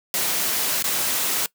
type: noise with dropouts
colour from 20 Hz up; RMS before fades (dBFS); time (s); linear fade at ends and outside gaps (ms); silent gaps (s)
white; -23; 0.14-1.46; 1; 0.825-0.841
effects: noise-tail reverb RT60 0.1 s tail -20 dB re dry + high-pass 150 Hz 12 dB/octave